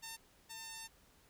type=tone pair in turn; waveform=5% pulse; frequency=904 / 900.6 Hz; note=A5 / A5; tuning=+47 / +40 cents; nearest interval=unison; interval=7 cents; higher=first; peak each=-33 / -34 dBFS; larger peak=first; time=0.02-0.17 / 0.49-0.88 s; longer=second; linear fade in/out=20 ms; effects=pink hiss -67 dBFS RMS until 1.29 s